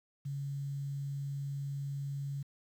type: tone with quantisation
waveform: sine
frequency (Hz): 140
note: C#3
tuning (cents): +18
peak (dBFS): -35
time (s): 0.25-2.43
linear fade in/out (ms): 10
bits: 10
effects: none